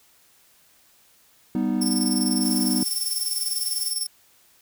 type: chord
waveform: triangle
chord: G augmented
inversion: none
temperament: equal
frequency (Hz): 196 / 246.9 / 311.1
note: G3 / B3 / D#4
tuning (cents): 0 / 0 / 0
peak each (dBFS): -24 / -22 / -25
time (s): 1.55-2.83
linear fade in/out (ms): 2
type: tone with tremolo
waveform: 15% pulse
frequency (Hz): 5400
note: E8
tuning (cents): +41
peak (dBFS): -17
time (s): 1.81-4.07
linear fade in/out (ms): 10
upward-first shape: square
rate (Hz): 20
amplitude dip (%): 60
type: noise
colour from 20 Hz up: violet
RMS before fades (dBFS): -34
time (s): 2.42-3.92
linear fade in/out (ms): 20
effects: white hiss -58 dBFS RMS until 4.61 s